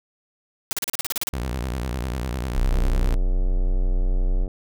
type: noise bursts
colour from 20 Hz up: white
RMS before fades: -25 dBFS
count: 11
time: 0.71-1.29 s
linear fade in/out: 0 ms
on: 20 ms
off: 36 ms
type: tone with vibrato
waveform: sawtooth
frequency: 62.5 Hz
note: B1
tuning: 21 cents sharp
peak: -21 dBFS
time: 1.33-3.15 s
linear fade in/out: 5 ms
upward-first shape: sine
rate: 10 Hz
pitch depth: 180 cents each way
type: tone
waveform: sine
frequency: 32.7 Hz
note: C1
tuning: in tune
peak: -17 dBFS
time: 2.53-4.48 s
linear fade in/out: 50 ms
type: click train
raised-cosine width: 2 ms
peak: -24 dBFS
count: 163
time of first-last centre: 2.71-4.479 s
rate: 91.6 Hz
effects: none